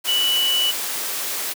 sine tone in noise, 2960 Hz, F#7, in tune, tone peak -17 dBFS, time 0.07-0.72 s, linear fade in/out 20 ms, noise white, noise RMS -26 dBFS, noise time 0.04-1.54 s, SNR +6 dB, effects high-pass 300 Hz 12 dB/octave

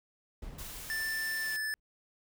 brown noise with exponential decay, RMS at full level -40 dBFS, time 0.42-1.8 s, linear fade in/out 5 ms, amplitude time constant 300 ms
white noise, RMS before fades -45 dBFS, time 0.58-1.57 s, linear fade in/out 10 ms
square tone with pitch glide, 1770 to 1745.6 Hz, A6 to A6, +10 to -14 cents, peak -33 dBFS, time 0.9-1.74 s, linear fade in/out 0 ms, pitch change -24 cents, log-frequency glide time 1.42-1.54 s
effects none

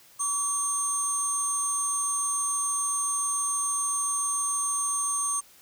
sine tone cluster, 1133 / 6340 / 8680 Hz, C#6 / G8 / C#9, +37 / +19 / -37 cents, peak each -31 / -30 / -25 dBFS, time 0.19-5.41 s, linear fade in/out 20 ms, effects tanh soft clip ceiling -21 dBFS + white hiss -55 dBFS RMS until 5.61 s

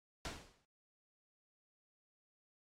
pink noise with exponential decay, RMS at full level -40 dBFS, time 0.25-0.65 s, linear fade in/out 0 ms, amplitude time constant 85 ms, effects low-pass 7000 Hz 12 dB/octave + AAC 64 kbps

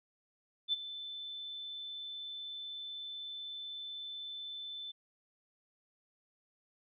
sine tone with ADSR envelope, 3524 Hz, A7, 2 cents sharp, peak -27 dBFS, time 0.68-4.92 s, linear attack 49 ms, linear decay 22 ms, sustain -14 dB, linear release 14 ms, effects none

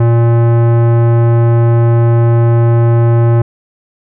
sine tone with tanh clipping, 117 Hz, A#2, 7 cents sharp, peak -8 dBFS, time 0-3.42 s, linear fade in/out 5 ms, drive 18 dB, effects none

